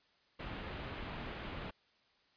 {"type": "low-pass noise", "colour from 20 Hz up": "pink", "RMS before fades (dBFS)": -44, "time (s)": [0.39, 1.71], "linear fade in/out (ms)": 10, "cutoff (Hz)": 3400, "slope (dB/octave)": 24, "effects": ["white hiss -71 dBFS RMS until 2.36 s", "resampled to 11025 Hz"]}